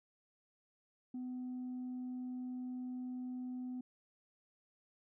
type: tone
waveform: sine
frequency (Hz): 251.7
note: B3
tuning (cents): +33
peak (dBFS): -38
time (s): 1.14-3.81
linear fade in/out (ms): 5
effects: tanh soft clip ceiling -38 dBFS